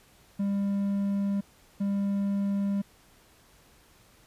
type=tone pair in turn; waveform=triangle; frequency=199.4 / 199.4 Hz; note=G3 / G3; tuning=+30 / +30 cents; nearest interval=unison; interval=0 cents; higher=neither; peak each=-23 dBFS; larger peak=neither; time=0.39-1.41 / 1.8-2.82 s; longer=neither; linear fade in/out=10 ms; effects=pink hiss -59 dBFS RMS until 4.26 s + resampled to 32000 Hz